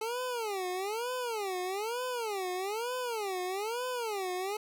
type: tone with vibrato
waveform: 25% pulse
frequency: 428.2 Hz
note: A4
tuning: 47 cents flat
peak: -29 dBFS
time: 0.01-4.57 s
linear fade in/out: 5 ms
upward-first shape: sine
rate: 1.1 Hz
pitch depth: 290 cents each way
effects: none